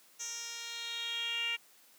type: tone with band-pass filter sweep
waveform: 10% pulse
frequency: 466.2 Hz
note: A#4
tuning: in tune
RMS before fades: -38 dBFS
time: 0.19-1.57 s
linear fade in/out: 20 ms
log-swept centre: 6100 to 2600 Hz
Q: 5.5
effects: white hiss -62 dBFS RMS until 1.98 s + high-pass 200 Hz 12 dB/octave